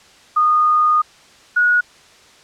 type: tone pair in turn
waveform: sine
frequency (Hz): 1229 / 1454.4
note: D#6 / F#6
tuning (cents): -22 / -30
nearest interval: minor third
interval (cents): 292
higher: second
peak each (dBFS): -11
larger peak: neither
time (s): 0.36-1.02 / 1.56-1.81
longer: first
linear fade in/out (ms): 10
effects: white hiss -47 dBFS RMS until 2.43 s + low-pass 6000 Hz 12 dB/octave